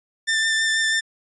sawtooth tone with vibrato, 1784 Hz, A6, 23 cents sharp, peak -15 dBFS, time 0.27-1.01 s, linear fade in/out 20 ms, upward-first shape sine, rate 6.2 Hz, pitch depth 13 cents each way, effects resampled to 22050 Hz

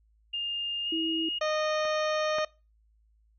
sine tone with pitch glide, 2817 to 2866 Hz, F7 to F7, +14 to +44 cents, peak -29 dBFS, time 0.33-1.39 s, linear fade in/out 10 ms, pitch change +30 cents, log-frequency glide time 0.84-0.9 s
sine tone, 323.9 Hz, E4, 30 cents flat, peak -29 dBFS, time 0.92-1.29 s, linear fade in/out 5 ms
harmonic tone, 616 Hz, D#5, 17 cents flat, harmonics 1 / 2 / 3 / 4 / 5 / 6 / 7 / 9 / 10, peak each -27 / -33 / -37 / -39 / -41 / -43 / -44 / -46 / -47 dBFS, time 1.41-2.45 s, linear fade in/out 5 ms
clicks, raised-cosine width 0.5 ms, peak -29 / -21 dBFS, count 2, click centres 1.853 / 2.385 s
effects noise-tail reverb RT60 0.3 s tail -23 dB re dry + added 54 Hz sine -62 dBFS peak until 3.38 s

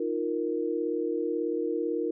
sine chord, Eb suspended second, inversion none, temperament equal, 311.1 / 349.2 / 466.2 Hz, Eb4 / F4 / Bb4, 0 / 0 / 0 cents, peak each -32 / -31 / -30 dBFS, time 0-2.11 s, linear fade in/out 5 ms, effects none

